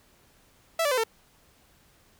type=tone with pitch steps; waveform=sawtooth; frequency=659.3 / 580.6 / 511.3 / 450.3 Hz; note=E5 / D5 / C5 / A4; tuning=0 / -20 / -40 / +40 cents; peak=-19 dBFS; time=0.79-1.038 s; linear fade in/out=5 ms; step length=62 ms; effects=pink hiss -61 dBFS RMS until 2.19 s